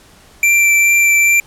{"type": "tone with vibrato", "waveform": "square", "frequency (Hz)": 2349, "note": "D7", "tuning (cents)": 0, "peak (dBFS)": -9, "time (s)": [0.43, 1.4], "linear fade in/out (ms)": 2, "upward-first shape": "triangle", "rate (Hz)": 2.4, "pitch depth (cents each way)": 10, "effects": ["pink hiss -45 dBFS RMS until 1.46 s", "low-pass 12000 Hz 12 dB/octave"]}